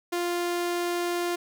sawtooth tone, 349.2 Hz, F4, in tune, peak -22 dBFS, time 0.12-1.36 s, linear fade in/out 10 ms, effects none

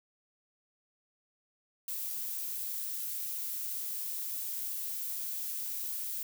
violet noise, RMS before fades -37 dBFS, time 1.88-6.23 s, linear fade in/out 2 ms, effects none

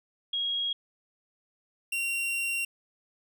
sine / 45% pulse tone pair in turn, 3288 / 2753 Hz, G#7 / F7, -18 / -25 cents, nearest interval minor third, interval 307 cents, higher first, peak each -27 / -28 dBFS, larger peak first, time 0.33-0.73 / 1.92-2.65 s, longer second, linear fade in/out 5 ms, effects none

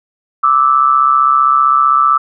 sine tone pair together, 1174.7 / 1310.2 Hz, D6 / E6, 0 / -11 cents, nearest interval major second, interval 189 cents, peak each -10 dBFS, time 0.43-2.18 s, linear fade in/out 10 ms, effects none

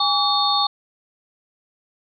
sine tone cluster, 819 / 1145 / 3639 / 4341 Hz, G#5 / D6 / A#7 / C#8, -24 / -44 / -42 / -37 cents, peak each -22 dBFS, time 0-0.67 s, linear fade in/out 5 ms, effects none

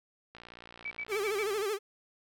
click train, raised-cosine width 0.3 ms, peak -32 dBFS, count 76, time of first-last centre 0.35-1.628 s, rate 58.7 Hz
sine tone bursts, 2298 Hz, D7, 38 cents flat, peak -34 dBFS, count 5, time 0.85-1.439 s, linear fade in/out 5 ms, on 57 ms, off 76 ms
45% pulse tone with vibrato, 413.5 Hz, G#4, 8 cents flat, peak -30 dBFS, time 1.08-1.79 s, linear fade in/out 50 ms, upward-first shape sine, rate 13 Hz, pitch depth 120 cents each way
effects none

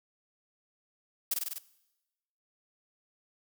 blue noise with echo, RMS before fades -29 dBFS, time 1.31-1.34 s, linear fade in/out 5 ms, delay 49 ms, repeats 5, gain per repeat -2 dB, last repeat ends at 1.585 s, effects noise-tail reverb RT60 1.0 s tail -20 dB re dry

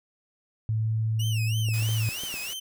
sine tone with pitch glide, 110 to 110.7 Hz, A2 to A2, 0 to +11 cents, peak -23 dBFS, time 0.69-2.09 s, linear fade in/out 0 ms, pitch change +11 cents, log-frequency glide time 0.8-0.88 s
sawtooth tone with vibrato, 2794 Hz, F7, in tune, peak -30 dBFS, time 1.19-2.6 s, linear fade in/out 10 ms, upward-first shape sine, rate 3.1 Hz, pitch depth 190 cents each way
clicks, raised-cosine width 2 ms, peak -28 dBFS, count 5, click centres 1.687 / 1.824 / 1.891 / 2.236 / 2.341 s
white noise, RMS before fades -39 dBFS, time 1.73-2.54 s, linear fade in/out 10 ms
effects none

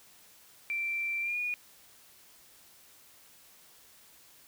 sine tone with pitch glide, 2349 to 2447 Hz, D7 to D#7, 0 to -29 cents, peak -30 dBFS, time 0.7-1.54 s, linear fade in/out 0 ms, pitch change +71 cents, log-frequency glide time 1.21-1.38 s, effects white hiss -58 dBFS RMS until 4.47 s

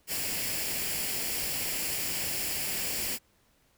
white noise with comb filter, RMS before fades -32 dBFS, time 0.07-3.19 s, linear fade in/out 50 ms, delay 0.4 ms, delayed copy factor +0.55, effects pink hiss -67 dBFS RMS until 3.77 s

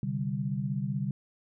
sine chord, C suspended second, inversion none, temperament equal, 130.81 / 146.83 / 196 Hz, C3 / D3 / G3, 0 / 0 / 0 cents, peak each -33 dBFS, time 0.03-1.11 s, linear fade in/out 2 ms, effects none

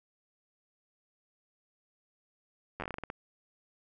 slowing click train, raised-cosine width 0.5 ms, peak -22 dBFS, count 11, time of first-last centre 2.8-3.101 s, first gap 10 ms, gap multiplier 1.23, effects none

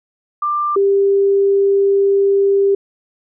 sine tone pair in turn, 1187 / 396.1 Hz, D6 / G4, +18 / +18 cents, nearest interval octave + perfect fifth, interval 1900 cents, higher first, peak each -15 / -10 dBFS, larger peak second, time 0.42-0.76 / 0.76-2.75 s, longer second, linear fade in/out 5 ms, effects none

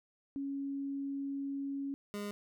sine / 25% pulse tone pair in turn, 277.2 / 205.3 Hz, C#4 / G#3, 0 / -20 cents, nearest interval perfect fourth, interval 520 cents, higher first, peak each -35 / -34 dBFS, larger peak second, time 0.36-1.94 / 2.14-2.31 s, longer first, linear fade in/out 0 ms, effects none

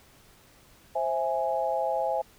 sine chord, C augmented, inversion none, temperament equal with one note detuned, 526.9 / 659.3 / 830.6 Hz, C5 / E5 / G#5, +12 / 0 / 0 cents, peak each -30 / -29 / -29 dBFS, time 0.95-2.22 s, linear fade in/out 10 ms, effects pink hiss -57 dBFS RMS until 2.38 s

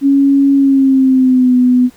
sine tone with pitch glide, 277.2 to 249.8 Hz, C#4 to B3, 0 to +20 cents, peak -6 dBFS, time 0.01-1.9 s, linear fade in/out 50 ms, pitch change -180 cents, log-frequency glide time 0.55-1.56 s, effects pink hiss -46 dBFS RMS until 1.96 s

